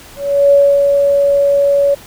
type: tone with ADSR envelope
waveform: sine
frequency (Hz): 564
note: C#5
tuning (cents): +30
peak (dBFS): -4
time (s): 0.16-1.95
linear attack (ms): 360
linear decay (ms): 270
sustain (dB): -4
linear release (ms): 14
effects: pink hiss -37 dBFS RMS until 2.06 s